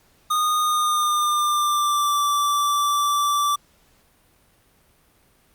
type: tone with pitch glide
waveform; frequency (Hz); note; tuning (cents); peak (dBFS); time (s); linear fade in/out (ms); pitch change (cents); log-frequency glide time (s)
square; 1231 to 1165.3; D#6 to D6; -19 to -14; -19; 0.3-3.56; 10; -95; 0.61-2.22
effects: pink hiss -59 dBFS RMS until 5.54 s + Opus 48 kbps